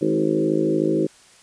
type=harmonic tone with a mistuned harmonic; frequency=53.1 Hz; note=G#1; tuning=39 cents sharp; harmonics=3 / 4 / 5 / 6 / 7 / 8 / 9 / 10; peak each=-28 / -28 / -30 / -21 / -23 / -29 / -30 / -29 dBFS; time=0.01-1.07 s; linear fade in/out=10 ms; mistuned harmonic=7; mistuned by=+17 cents; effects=white hiss -51 dBFS RMS until 1.42 s + resampled to 22050 Hz